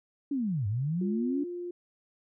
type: linear two-way sweep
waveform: sine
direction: down then up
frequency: 293.7 to 96.4 to 293.7 Hz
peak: -27 dBFS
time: 0.31-1.44 s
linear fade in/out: 5 ms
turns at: 0.67 s
type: tone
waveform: sine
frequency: 351.9 Hz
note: F4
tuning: 13 cents sharp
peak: -34 dBFS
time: 1.01-1.71 s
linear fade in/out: 5 ms
effects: none